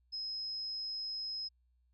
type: tone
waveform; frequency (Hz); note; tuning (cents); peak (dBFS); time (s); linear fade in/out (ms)
sine; 5120; D#8; +49; -37; 0.12-1.49; 20
effects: added 61 Hz sine -69 dBFS peak until 1.93 s